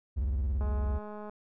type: tone with vibrato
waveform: triangle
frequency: 66.6 Hz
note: C2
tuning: 31 cents sharp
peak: -25 dBFS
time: 0.16-0.99 s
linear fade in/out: 20 ms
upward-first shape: square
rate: 18 Hz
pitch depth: 220 cents each way
type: click train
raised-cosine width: 1 ms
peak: -30 dBFS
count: 145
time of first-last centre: 0.61-1.296 s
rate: 210 Hz
effects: none